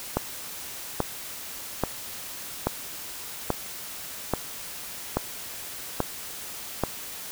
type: click train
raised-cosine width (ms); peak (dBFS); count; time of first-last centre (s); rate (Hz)
1; -8; 9; 0.17-6.837; 1.2
effects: white hiss -38 dBFS RMS until 7.31 s